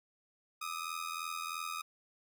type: ring-modulated tone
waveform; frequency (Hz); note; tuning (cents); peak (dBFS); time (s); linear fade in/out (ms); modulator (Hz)
sawtooth; 1244.5; D#6; 0; -31; 0.61-1.82; 10; 41.5
effects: none